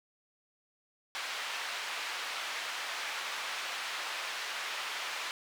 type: band-pass noise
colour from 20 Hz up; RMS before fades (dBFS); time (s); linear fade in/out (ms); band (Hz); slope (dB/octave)
white; -38; 1.15-5.31; 0; 840 to 3100; 12
effects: none